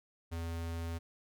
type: tone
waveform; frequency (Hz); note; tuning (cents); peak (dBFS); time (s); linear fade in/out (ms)
square; 83.4; E2; +21; -37; 0.31-0.99; 20
effects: none